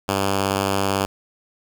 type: tone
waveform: 5% pulse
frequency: 98 Hz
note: G2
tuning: in tune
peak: -8 dBFS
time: 0.08-1.06 s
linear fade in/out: 10 ms
effects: 8-bit

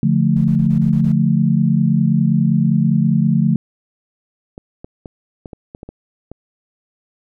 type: chord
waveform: sine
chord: D minor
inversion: none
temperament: equal with one note detuned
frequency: 144.89 / 174.61 / 220 Hz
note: D3 / F3 / A3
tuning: -23 / 0 / 0 cents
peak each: -16 dBFS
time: 0.03-3.56 s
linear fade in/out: 2 ms
type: noise bursts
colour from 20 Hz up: brown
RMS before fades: -34 dBFS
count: 7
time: 0.36-1.123 s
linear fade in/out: 5 ms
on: 85 ms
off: 28 ms
type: clicks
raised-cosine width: 2 ms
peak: -19 dBFS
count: 9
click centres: 4.579 / 4.845 / 5.058 / 5.458 / 5.532 / 5.749 / 5.831 / 5.89 / 6.316 s
effects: none

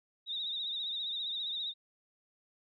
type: tone with vibrato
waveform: sine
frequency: 3729 Hz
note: A#7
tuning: in tune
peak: -34 dBFS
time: 0.26-1.74 s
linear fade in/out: 50 ms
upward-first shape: triangle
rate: 15 Hz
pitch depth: 86 cents each way
effects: none

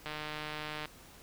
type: click train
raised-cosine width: 0.3 ms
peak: -23 dBFS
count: 122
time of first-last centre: 0.06-0.856 s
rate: 152 Hz
effects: pink hiss -55 dBFS RMS until 1.22 s

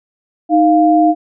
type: tone pair together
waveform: sine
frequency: 311.7 / 698.5 Hz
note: D#4 / F5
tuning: +3 / 0 cents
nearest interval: octave + major second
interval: 1397 cents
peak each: -10 dBFS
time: 0.49-1.15 s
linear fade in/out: 50 ms
effects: none

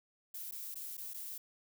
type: noise with dropouts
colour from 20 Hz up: violet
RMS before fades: -44 dBFS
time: 0.34-1.38 s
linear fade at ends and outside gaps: 5 ms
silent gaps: 0.511-0.521 / 0.744-0.755 / 0.97-0.977 / 1.136-1.143 s
effects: none

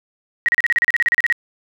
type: tone bursts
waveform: sine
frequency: 1893 Hz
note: A#6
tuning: 26 cents sharp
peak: -12 dBFS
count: 15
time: 0.46-1.325 s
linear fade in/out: 0 ms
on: 25 ms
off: 35 ms
effects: none

